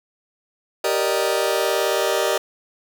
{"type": "chord", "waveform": "sawtooth", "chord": "Eb major seventh", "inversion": "first", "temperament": "just", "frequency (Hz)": [388.9, 466.7, 583.4, 622.3], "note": ["G4", "Bb4", "D5", "Eb5"], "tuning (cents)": [-14, 2, -12, 0], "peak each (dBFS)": -20, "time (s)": [0.84, 2.38], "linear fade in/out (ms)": 5, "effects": []}